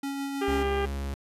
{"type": "tone with tremolo", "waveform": "square", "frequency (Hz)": 277.2, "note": "C#4", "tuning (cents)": 0, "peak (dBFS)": -30, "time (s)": [0.03, 0.63], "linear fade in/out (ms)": 5, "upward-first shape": "sine", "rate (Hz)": 6.4, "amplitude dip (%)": 25}
{"type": "harmonic tone", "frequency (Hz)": 399.4, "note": "G4", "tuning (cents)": 32, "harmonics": [1, 2, 3, 4, 5, 6, 7, 8], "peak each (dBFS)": [-27, -33, -37, -39, -41, -43, -44, -45], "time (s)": [0.41, 0.86], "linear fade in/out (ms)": 10}
{"type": "tone", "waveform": "45% pulse", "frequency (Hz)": 69.3, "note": "C#2", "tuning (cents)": 0, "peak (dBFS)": -30, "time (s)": [0.48, 1.14], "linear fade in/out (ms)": 0}
{"effects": ["resampled to 32000 Hz"]}